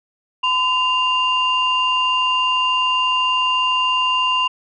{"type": "tone pair together", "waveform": "sine", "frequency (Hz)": [1017.4, 2794], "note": ["C6", "F7"], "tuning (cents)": [-49, 0], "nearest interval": "octave + perfect fourth", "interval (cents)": 1749, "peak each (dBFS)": -17, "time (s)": [0.43, 4.48], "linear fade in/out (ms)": 10, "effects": ["tanh soft clip ceiling -9 dBFS"]}